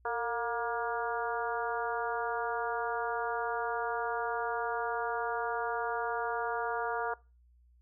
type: harmonic tone with a mistuned harmonic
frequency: 236.6 Hz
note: A#3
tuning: 26 cents sharp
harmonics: 2 / 3 / 4 / 5 / 6 / 7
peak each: -36 / -37 / -36 / -40 / -38 / -45 dBFS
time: 0.05-7.14 s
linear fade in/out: 5 ms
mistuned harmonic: 2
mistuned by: -54 cents
effects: noise-tail reverb RT60 0.3 s tail -22 dB re dry + added 60 Hz sine -60 dBFS peak until 7.81 s